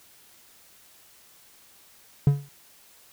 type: tone with exponential decay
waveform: triangle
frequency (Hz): 141.9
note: C#3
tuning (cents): +41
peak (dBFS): -10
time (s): 2.27-2.49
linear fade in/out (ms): 2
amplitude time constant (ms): 46
effects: white hiss -55 dBFS RMS until 3.12 s